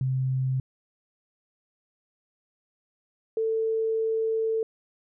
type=tone pair in turn; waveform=sine; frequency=130.81 / 445.4 Hz; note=C3 / A4; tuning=0 / +21 cents; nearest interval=octave + major sixth; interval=2121 cents; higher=second; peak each=-23 dBFS; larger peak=neither; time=0.01-0.6 / 3.37-4.63 s; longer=second; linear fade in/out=2 ms; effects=none